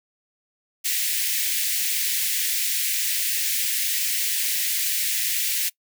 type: high-pass noise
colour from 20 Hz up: white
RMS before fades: -24 dBFS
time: 0.84-5.7 s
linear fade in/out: 20 ms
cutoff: 1800 Hz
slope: 48 dB/octave
effects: noise-tail reverb RT60 0.1 s tail -23 dB re dry